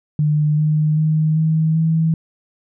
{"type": "tone with pitch steps", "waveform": "sine", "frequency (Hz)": [150.6, 153.23, 155.91, 158.64, 161.41], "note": ["D3", "D#3", "D#3", "D#3", "E3"], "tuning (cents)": [44, -26, 4, 34, -36], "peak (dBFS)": -13, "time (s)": [0.19, 2.14], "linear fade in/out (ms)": 2, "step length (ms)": 390, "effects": []}